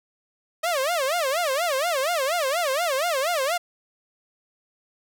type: tone with vibrato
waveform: sawtooth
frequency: 609 Hz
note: D#5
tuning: 37 cents flat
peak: -18 dBFS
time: 0.63-3.58 s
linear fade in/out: 10 ms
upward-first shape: sine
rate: 4.2 Hz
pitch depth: 270 cents each way
effects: none